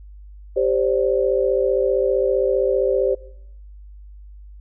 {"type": "chord", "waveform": "sine", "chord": "G suspended fourth", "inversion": "none", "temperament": "equal with one note detuned", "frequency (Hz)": [392, 523.3, 578.6], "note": ["G4", "C5", "D5"], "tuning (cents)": [0, 0, -26], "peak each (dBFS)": [-20, -19, -23], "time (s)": [0.56, 3.15], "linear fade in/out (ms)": 10, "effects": ["noise-tail reverb RT60 0.7 s tail -19 dB re dry", "added 50 Hz sine -38 dBFS peak until 4.6 s"]}